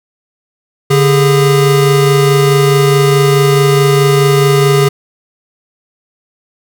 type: tone pair together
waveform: square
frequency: 143.83 / 406.8 Hz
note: D3 / G#4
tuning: -36 / -36 cents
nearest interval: octave + tritone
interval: 1800 cents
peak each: -10 dBFS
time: 0.9-4.89 s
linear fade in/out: 10 ms
effects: none